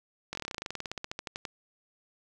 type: slowing click train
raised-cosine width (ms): 0.2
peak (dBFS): -18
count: 24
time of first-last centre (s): 0.33-1.452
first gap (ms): 21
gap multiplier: 1.07
effects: none